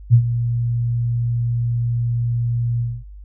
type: tone with ADSR envelope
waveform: sine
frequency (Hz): 118.5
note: A#2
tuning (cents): +29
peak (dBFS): -5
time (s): 0.1-3.04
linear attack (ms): 37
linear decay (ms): 80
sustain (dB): -12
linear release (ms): 240
effects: added 50 Hz sine -35 dBFS peak until 3.24 s